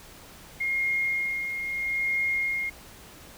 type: tone with tremolo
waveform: sine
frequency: 2138 Hz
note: C7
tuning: 37 cents sharp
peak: -23 dBFS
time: 0.6-2.7 s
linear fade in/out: 10 ms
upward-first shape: sine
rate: 0.77 Hz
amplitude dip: 50%
effects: pink hiss -48 dBFS RMS until 3.37 s